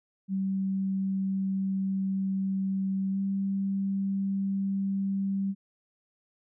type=tone with pitch glide; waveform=sine; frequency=192.6 to 195.51 Hz; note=G3 to G3; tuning=-30 to -4 cents; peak=-26 dBFS; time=0.28-5.55 s; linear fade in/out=50 ms; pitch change=+26 cents; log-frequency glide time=3.11-3.18 s; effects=none